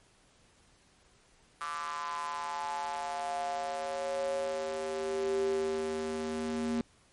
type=tone with high-pass filter sweep; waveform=square; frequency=78.5 Hz; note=D#2; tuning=16 cents sharp; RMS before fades=-34 dBFS; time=1.61-6.81 s; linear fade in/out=0 ms; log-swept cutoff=1200 to 260 Hz; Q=6.8; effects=pink hiss -64 dBFS RMS until 7.12 s + MP3 48 kbps